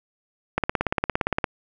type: click train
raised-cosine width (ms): 0.5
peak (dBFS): -6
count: 16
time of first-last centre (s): 0.58-1.442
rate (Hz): 17.4
effects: none